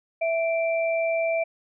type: tone pair together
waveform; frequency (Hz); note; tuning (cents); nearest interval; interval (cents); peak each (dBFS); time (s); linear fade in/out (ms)
sine; 659.3 / 2349; E5 / D7; 0 / 0; octave + minor seventh; 2200; -22 / -30; 0.21-1.44; 10
effects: none